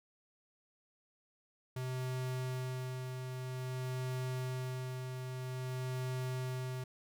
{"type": "tone with tremolo", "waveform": "square", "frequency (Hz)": 128.3, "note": "C3", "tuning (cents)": -34, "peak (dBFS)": -36, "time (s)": [1.76, 6.84], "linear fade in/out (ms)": 5, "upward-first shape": "sine", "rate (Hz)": 0.51, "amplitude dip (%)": 40, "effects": []}